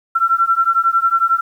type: beating tone pair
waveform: sine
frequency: 1348 / 1359 Hz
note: E6 / F6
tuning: +38 / -48 cents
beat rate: 11 Hz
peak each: -15 dBFS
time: 0.15-1.41 s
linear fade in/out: 10 ms
effects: 8-bit